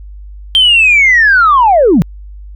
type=linear sweep; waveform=sine; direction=down; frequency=3176 to 140 Hz; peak=-3 dBFS; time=0.55-2.02 s; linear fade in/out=0 ms; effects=tanh soft clip ceiling 0 dBFS + added 50 Hz sine -27 dBFS peak until 2.55 s